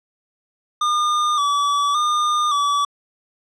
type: tone with vibrato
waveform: square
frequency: 1179 Hz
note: D6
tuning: 6 cents sharp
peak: -17 dBFS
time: 0.81-2.85 s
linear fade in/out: 5 ms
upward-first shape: square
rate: 0.88 Hz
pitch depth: 47 cents each way
effects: low-pass 6000 Hz 12 dB/octave